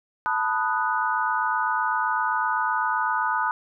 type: chord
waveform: sine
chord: B dominant seventh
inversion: third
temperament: equal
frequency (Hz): 880 / 987.8 / 1244.5 / 1480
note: A5 / B5 / D#6 / F#6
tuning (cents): 0 / 0 / 0 / 0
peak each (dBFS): -27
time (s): 0.26-3.51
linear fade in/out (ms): 0
effects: none